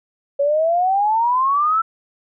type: exponential sweep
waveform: sine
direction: up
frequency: 554.4 to 1345 Hz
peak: -14 dBFS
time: 0.39-1.82 s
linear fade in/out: 10 ms
effects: none